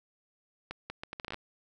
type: accelerating click train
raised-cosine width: 0.3 ms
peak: -22 dBFS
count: 11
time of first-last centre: 0.71-1.344 s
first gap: 190 ms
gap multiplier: 0.71
effects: none